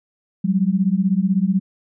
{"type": "beating tone pair", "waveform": "sine", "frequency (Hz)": [182.8, 198.8], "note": ["F#3", "G3"], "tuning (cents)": [-21, 25], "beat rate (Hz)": 16, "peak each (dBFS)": -18, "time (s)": [0.44, 1.6], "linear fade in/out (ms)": 10, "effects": []}